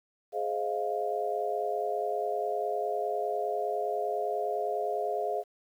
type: chord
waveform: sine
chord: F minor seventh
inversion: first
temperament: just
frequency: 419.1 / 523.8 / 628.6 / 698.5 Hz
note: Ab4 / C5 / Eb5 / F5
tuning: +16 / +2 / +18 / 0 cents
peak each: -33 / -37 / -35 / -32 dBFS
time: 0.32-5.44 s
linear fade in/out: 50 ms
effects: 10-bit